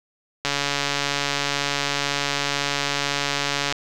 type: click train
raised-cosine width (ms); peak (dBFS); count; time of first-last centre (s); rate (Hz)
0.2; -5; 466; 0.45-3.725; 142
effects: none